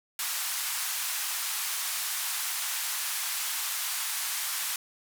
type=band-pass noise; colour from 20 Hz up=white; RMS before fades=-32 dBFS; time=0.19-4.76 s; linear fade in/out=2 ms; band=880 to 15000 Hz; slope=24 dB/octave; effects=none